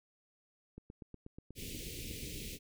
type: click train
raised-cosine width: 3 ms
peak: -35 dBFS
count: 13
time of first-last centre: 0.78-2.233 s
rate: 8.26 Hz
type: band-stop noise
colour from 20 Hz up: pink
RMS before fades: -44 dBFS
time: 1.55-2.59 s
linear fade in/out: 50 ms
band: 480 to 2200 Hz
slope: 48 dB/octave
effects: none